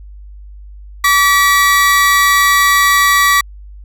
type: tone pair together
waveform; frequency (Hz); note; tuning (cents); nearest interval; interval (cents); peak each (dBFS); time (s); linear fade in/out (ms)
40% pulse; 1149.3 / 1938; D6 / B6; -38 / -33; major sixth; 905; -10; 1.04-3.41; 5
effects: added 50 Hz sine -31 dBFS peak until 3.84 s